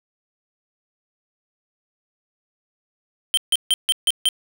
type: tone bursts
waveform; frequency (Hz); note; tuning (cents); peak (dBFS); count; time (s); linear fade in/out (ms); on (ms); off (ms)
square; 3125; G7; -6; -15; 6; 3.34-4.288; 0; 33; 150
effects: none